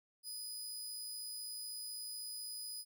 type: tone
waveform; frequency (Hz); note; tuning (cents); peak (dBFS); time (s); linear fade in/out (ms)
20% pulse; 4978; D#8; 0; -37; 0.23-2.85; 50
effects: none